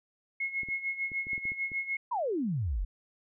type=tone with tremolo; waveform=sine; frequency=2170 Hz; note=C#7; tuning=37 cents flat; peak=-28 dBFS; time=0.4-1.97 s; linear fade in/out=5 ms; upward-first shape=sine; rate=6.7 Hz; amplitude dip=75%
type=clicks; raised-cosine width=3 ms; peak=-34 dBFS; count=9; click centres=0.633 / 0.687 / 1.118 / 1.269 / 1.332 / 1.379 / 1.454 / 1.519 / 1.718 s
type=exponential sweep; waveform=sine; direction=down; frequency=1037 to 38.89 Hz; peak=-28 dBFS; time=2.11-2.85 s; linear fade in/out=10 ms
effects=none